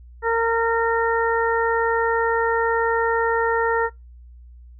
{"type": "harmonic tone", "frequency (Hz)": 459, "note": "A#4", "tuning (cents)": -27, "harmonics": [1, 2, 3, 4], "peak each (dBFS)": [-20, -23, -25, -26], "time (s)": [0.22, 3.9], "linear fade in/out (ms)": 50, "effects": ["noise-tail reverb RT60 0.2 s tail -22 dB re dry", "added 60 Hz sine -41 dBFS peak until 4.79 s"]}